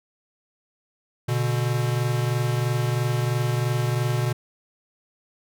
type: tone pair together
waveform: square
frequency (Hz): 121.6 / 144.61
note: B2 / D3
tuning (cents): -26 / -26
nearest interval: minor third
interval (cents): 300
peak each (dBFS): -23 / -28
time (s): 1.28-4.33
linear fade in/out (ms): 10
effects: none